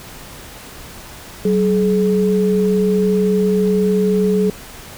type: tone pair together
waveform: sine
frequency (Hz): 189.5 / 424.5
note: F#3 / G#4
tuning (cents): +42 / +38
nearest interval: octave + major second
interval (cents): 1396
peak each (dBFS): -15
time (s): 1.45-4.5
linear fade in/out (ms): 2
effects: pink hiss -36 dBFS RMS until 4.97 s